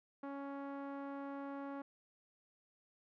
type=tone with low-pass filter; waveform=sawtooth; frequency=278.5 Hz; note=C#4; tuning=8 cents sharp; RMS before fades=-45 dBFS; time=0.23-1.82 s; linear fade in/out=5 ms; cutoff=1200 Hz; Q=1.4; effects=none